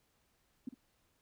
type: tone with echo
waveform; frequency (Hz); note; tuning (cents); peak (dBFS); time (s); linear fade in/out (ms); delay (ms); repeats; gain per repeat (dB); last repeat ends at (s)
sine; 253.5; B3; +45; -36; 0.67-0.69; 5; 53; 1; -11; 0.743
effects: pink hiss -75 dBFS RMS until 1.21 s